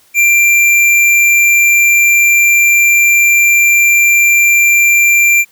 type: tone with hard clipping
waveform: triangle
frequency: 2369 Hz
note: D7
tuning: 14 cents sharp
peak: -7 dBFS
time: 0.14-5.45 s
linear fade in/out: 50 ms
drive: 18 dB
effects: white hiss -49 dBFS RMS until 5.51 s